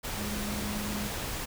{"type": "tone in noise", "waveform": "sine", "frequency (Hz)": 207.6, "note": "G#3", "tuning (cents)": 0, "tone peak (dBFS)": -35, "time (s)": [0.17, 1.09], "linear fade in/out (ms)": 20, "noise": "pink", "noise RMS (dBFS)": -35, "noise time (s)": [0.03, 1.46], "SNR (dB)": -3, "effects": []}